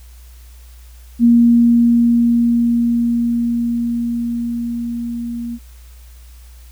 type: tone with level ramp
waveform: sine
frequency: 235.8 Hz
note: A#3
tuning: 20 cents sharp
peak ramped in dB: -6 to -22 dBFS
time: 1.19-5.59 s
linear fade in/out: 50 ms
effects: added 60 Hz sine -37 dBFS peak until 6.71 s + white hiss -50 dBFS RMS until 6.71 s